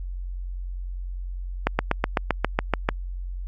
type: slowing click train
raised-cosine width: 0.5 ms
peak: -4 dBFS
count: 10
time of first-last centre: 1.67-2.889 s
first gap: 120 ms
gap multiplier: 1.03
effects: added 45 Hz sine -29 dBFS peak until 3.47 s + AAC 32 kbps